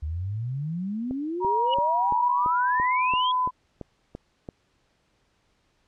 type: exponential sweep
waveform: sine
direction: up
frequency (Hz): 72.5 to 3369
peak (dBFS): -27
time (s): 0.02-3.32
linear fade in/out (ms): 10
type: click train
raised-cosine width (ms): 2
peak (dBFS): -22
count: 11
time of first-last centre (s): 1.11-4.488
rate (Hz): 2.96
type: tone with pitch glide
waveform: sine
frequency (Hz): 950 to 1006.5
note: A#5 to B5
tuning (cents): +33 to +33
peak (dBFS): -21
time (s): 1.4-3.51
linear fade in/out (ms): 50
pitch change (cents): +100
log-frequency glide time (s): 1.7-2.98
type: tone with exponential growth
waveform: sine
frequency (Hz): 2912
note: F#7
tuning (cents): -28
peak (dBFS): -23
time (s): 1.66-1.74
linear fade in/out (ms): 2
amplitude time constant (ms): 17
effects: pink hiss -68 dBFS RMS until 5.87 s + low-pass 6000 Hz 12 dB/octave